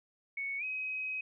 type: tone with pitch glide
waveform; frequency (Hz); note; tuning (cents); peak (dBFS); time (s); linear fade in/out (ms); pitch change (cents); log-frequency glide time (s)
sine; 2217 to 2532; C#7 to D#7; 0 to +30; -34; 0.37-1.21; 5; +230; 0.58-0.64
effects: none